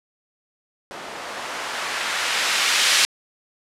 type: noise with low-pass filter sweep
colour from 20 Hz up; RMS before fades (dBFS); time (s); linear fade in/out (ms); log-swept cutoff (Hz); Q
violet; -23; 0.91-3.05; 0; 610 to 3100; 0.78
effects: low-pass 12000 Hz 12 dB/octave